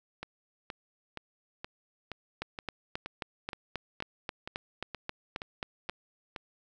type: two click trains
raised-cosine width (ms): 0.3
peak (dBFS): -18 / -22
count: 14 / 14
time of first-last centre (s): 2.42-5.896 / 0.23-6.362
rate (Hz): 3.74 / 2.12
effects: none